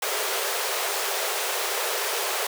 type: high-pass noise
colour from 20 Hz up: pink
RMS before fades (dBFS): -27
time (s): 0.02-2.47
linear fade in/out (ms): 5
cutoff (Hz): 380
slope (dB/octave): 96
effects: none